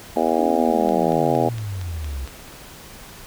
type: harmonic tone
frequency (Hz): 81.4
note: E2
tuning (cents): -21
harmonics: 3 / 4 / 5 / 6 / 7 / 8 / 9 / 10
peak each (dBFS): -25 / -25 / -25 / -25 / -25 / -25 / -25 / -25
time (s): 0.16-1.49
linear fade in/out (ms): 5
type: exponential sweep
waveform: sine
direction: down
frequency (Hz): 305.8 to 63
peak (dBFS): -25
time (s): 0.38-2.26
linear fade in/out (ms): 10
type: click train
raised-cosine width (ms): 0.2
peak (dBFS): -20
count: 7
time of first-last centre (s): 0.89-2.276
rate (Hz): 4.33
effects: pink hiss -41 dBFS RMS until 3.26 s